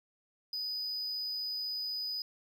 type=tone; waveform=triangle; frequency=4978 Hz; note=D#8; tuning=in tune; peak=-33 dBFS; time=0.53-2.22 s; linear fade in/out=2 ms; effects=none